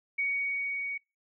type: tone with level ramp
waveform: sine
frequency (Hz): 2242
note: C#7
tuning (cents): +19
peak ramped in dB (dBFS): -26 to -32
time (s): 0.18-0.98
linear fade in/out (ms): 10
effects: noise-tail reverb RT60 0.3 s tail -25 dB re dry